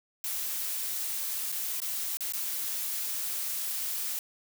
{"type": "noise with dropouts", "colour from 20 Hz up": "blue", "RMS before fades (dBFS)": -33, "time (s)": [0.24, 4.19], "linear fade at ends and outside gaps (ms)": 1, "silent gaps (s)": [[1.519, 1.523], [1.802, 1.818], [2.171, 2.207], [2.323, 2.335]], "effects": []}